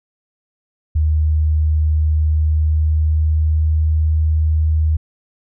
sine tone with pitch glide, 77.2 to 78.14 Hz, D#2 to D#2, -13 to +8 cents, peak -12 dBFS, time 0.95-4.97 s, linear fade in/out 10 ms, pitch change +21 cents, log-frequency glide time 2.19-3.96 s, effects none

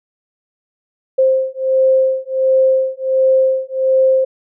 sine beating tone pair, 525 / 526.4 Hz, C5 / C5, +6 / +10 cents, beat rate 1.4 Hz, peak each -14 dBFS, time 1.18-4.25 s, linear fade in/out 10 ms, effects none

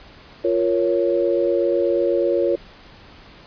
sine chord, Bb minor, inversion second, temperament equal, 349.2 / 466.2 / 554.4 Hz, F4 / Bb4 / Db5, 0 / 0 / 0 cents, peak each -20 / -22 / -20 dBFS, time 0.44-2.56 s, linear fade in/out 10 ms, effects pink hiss -45 dBFS RMS until 3.46 s + resampled to 11025 Hz

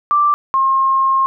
sine tone pair in turn, 1174.7 / 1070 Hz, D6 / C6, 0 / +38 cents, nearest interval major second, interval 162 cents, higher first, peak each -10 / -11 dBFS, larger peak first, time 0.11-0.34 / 0.54-1.26 s, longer second, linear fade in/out 0 ms, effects none

